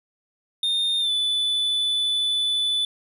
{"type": "tone with pitch glide", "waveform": "triangle", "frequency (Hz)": [3647, 3486], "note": ["A#7", "A7"], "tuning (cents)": [-39, -17], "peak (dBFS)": -19, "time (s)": [0.63, 2.85], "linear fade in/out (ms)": 2, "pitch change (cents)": -78, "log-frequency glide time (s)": [1, 1.11], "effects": []}